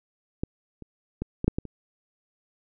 clicks, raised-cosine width 3 ms, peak -14 / -28 / -16 / -14 / -6 / -14 / -25 dBFS, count 7, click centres 0.435 / 0.823 / 1.22 / 1.444 / 1.48 / 1.585 / 1.653 s, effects none

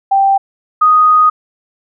sine tone pair in turn, 784 / 1244.5 Hz, G5 / D#6, 0 / 0 cents, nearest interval minor sixth, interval 800 cents, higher second, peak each -7 / -5 dBFS, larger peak second, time 0.11-0.38 / 0.81-1.3 s, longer second, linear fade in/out 10 ms, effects none

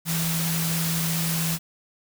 sine tone in noise, 164.81 Hz, E3, in tune, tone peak -25 dBFS, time 0.05-1.59 s, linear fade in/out 50 ms, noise white, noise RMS -28 dBFS, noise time 0.05-1.59 s, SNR 0 dB, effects none

